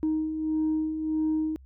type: beating tone pair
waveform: sine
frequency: 311.1 / 312.7 Hz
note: D#4 / D#4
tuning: 0 / +9 cents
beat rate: 1.6 Hz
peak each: -32 / -24 dBFS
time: 0.03-1.56 s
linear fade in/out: 0 ms
effects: tanh soft clip ceiling -20 dBFS + added 66 Hz sine -48 dBFS peak until 1.65 s